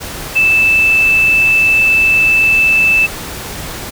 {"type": "tone in noise", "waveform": "sine", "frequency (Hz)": 2637, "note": "E7", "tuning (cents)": 0, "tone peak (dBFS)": -7, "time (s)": [0.35, 3.07], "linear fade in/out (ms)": 20, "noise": "pink", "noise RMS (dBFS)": -25, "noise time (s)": [0, 3.91], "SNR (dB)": 15, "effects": []}